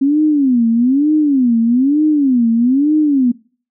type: tone with vibrato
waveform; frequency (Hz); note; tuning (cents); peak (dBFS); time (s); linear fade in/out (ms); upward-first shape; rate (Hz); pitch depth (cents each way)
sine; 265; C4; +22; -9; 0.01-3.32; 10; sine; 1.1; 260
effects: noise-tail reverb RT60 0.4 s tail -21 dB re dry

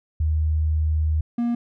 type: tone pair in turn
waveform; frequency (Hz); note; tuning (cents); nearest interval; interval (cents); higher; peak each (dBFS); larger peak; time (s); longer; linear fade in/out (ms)
sine / triangle; 77.78 / 237.1; D#2 / A#3; 0 / +30; octave + perfect fifth; 1930; second; -18; neither; 0.2-1.21 / 1.38-1.55; first; 5
effects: none

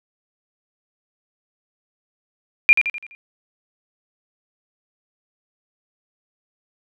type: tone with echo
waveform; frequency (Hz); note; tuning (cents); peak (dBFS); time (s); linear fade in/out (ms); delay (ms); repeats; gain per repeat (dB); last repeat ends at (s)
sine; 2400; D7; +37; -6; 2.69-2.73; 0; 84; 5; -7; 3.15
effects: none

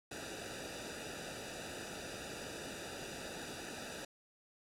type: noise with comb filter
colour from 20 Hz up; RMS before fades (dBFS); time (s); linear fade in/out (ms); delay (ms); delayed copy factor
pink; -45; 0.11-4.05; 5; 0.93; -0.9
effects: low-pass 9000 Hz 12 dB/octave

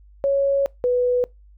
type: tone pair in turn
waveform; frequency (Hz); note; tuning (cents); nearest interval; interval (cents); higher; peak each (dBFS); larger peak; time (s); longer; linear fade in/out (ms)
sine; 554.4 / 493.9; C#5 / B4; 0 / 0; major second; 200; first; -16; neither; 0.24-0.66 / 0.84-1.24; first; 0
effects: noise-tail reverb RT60 0.2 s tail -24 dB re dry + added 50 Hz sine -46 dBFS peak until 1.57 s

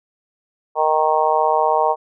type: harmonic tone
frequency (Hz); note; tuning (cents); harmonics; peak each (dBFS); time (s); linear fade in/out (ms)
155.56; D#3; 0; 3 / 4 / 5 / 6 / 7; -22 / -20 / -19 / -19 / -23; 0.75-1.96; 50
effects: none

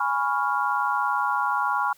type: chord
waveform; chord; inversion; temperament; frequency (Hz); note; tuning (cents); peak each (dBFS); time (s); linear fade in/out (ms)
sine; C# dominant seventh; second; equal; 830.6 / 987.8 / 1108.7 / 1396.9; G#5 / B5 / C#6 / E#6; 0 / 0 / 0 / 0; -27; 0-1.93; 5
effects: white hiss -57 dBFS RMS until 1.97 s

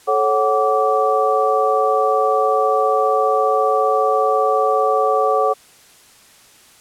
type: tone cluster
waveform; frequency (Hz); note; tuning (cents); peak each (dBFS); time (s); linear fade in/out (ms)
sine; 435.3 / 550 / 745 / 1160; A4 / C#5 / F#5 / D6; -19 / -14 / +12 / -22; -19; 0.07-5.54; 20
effects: white hiss -48 dBFS RMS until 6.8 s + low-pass 11000 Hz 12 dB/octave

